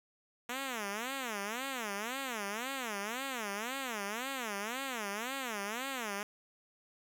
5% pulse tone with vibrato, 233.1 Hz, A#3, in tune, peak -25 dBFS, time 0.49-6.23 s, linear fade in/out 2 ms, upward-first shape sine, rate 1.9 Hz, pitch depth 280 cents each way, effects none

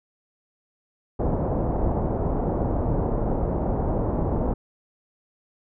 pink low-pass noise, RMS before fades -24 dBFS, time 1.19-4.54 s, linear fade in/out 10 ms, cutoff 810 Hz, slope 24 dB/octave, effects none

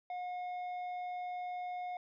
triangle tone with tanh clipping, 721 Hz, F#5, 45 cents flat, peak -39 dBFS, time 0.1-1.97 s, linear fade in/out 2 ms, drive 11 dB, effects none

